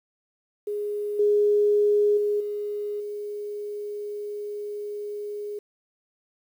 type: tone with level steps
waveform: sine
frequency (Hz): 414.5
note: G#4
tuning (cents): -3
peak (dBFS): -26 / -17 / -21 / -27 / -30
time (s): 0.67-5.59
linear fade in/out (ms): 5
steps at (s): 1.19 / 2.17 / 2.4 / 3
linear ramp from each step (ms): 5
effects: 9-bit